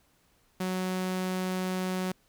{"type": "tone", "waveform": "sawtooth", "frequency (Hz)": 185.1, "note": "F#3", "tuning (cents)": 1, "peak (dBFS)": -25, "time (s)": [0.6, 2.12], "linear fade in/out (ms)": 5, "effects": ["pink hiss -67 dBFS RMS until 2.28 s"]}